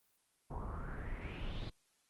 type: noise with low-pass filter sweep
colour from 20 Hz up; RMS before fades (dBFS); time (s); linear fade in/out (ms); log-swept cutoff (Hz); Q
brown; -42; 0.5-1.7; 10; 900 to 4100; 4.7
effects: white hiss -75 dBFS RMS until 2.09 s + Opus 24 kbps